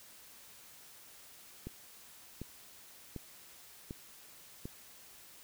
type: click train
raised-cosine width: 3 ms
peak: -28 dBFS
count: 5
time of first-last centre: 1.67-4.655 s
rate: 1.34 Hz
effects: white hiss -56 dBFS RMS until 5.43 s